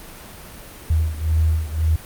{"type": "beating tone pair", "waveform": "sine", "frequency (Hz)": [78.8, 80.7], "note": ["D#2", "E2"], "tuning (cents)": [23, -36], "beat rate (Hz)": 1.9, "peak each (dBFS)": [-18, -21], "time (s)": [0.9, 1.96], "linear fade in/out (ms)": 5, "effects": ["pink hiss -39 dBFS RMS until 2.05 s", "Opus 32 kbps"]}